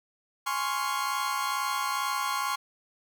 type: chord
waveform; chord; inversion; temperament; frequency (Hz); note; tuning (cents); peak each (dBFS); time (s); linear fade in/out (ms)
40% pulse; Db major seventh; second; equal; 830.6 / 1046.5 / 1108.7 / 1396.9; Ab5 / C6 / Db6 / F6; 0 / 0 / 0 / 0; -35 / -31 / -31 / -35; 0.46-2.56; 10
effects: none